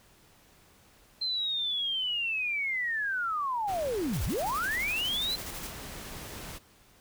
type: linear two-way sweep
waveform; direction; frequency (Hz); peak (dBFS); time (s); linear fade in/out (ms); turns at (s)
sine; down then up; 4137 to 34.65 to 4137; -28; 1.21-5.36; 10; 4.25
type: noise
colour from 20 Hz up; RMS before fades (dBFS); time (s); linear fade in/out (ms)
pink; -42; 3.67-6.59; 20
type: noise with tremolo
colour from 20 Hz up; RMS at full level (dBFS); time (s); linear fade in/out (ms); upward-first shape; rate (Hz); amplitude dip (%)
white; -41; 4.13-5.71; 5; square; 12; 50
effects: pink hiss -60 dBFS RMS until 7 s